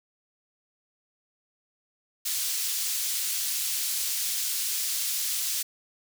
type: high-pass noise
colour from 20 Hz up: pink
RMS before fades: -29 dBFS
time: 2.25-5.63 s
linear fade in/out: 10 ms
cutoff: 4700 Hz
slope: 12 dB/octave
effects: none